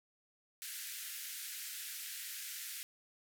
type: band-pass noise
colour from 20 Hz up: white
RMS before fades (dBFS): -45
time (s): 0.62-2.83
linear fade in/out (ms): 0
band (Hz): 1500 to 16000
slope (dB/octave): 48
effects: none